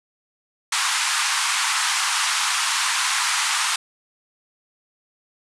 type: band-pass noise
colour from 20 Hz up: pink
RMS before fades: -22 dBFS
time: 0.72-3.76 s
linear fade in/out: 5 ms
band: 910 to 10000 Hz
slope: 48 dB/octave
effects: none